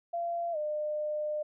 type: tone with pitch glide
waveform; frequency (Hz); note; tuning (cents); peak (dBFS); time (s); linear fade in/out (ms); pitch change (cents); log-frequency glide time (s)
sine; 685 to 603.3; F5 to D5; -34 to +46; -30; 0.13-1.43; 10; -220; 0.52-0.57
effects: none